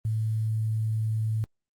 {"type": "tone with quantisation", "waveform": "sine", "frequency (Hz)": 110, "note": "A2", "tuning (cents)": 0, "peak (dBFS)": -24, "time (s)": [0.05, 1.44], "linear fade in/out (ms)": 0, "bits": 9, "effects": ["Opus 24 kbps"]}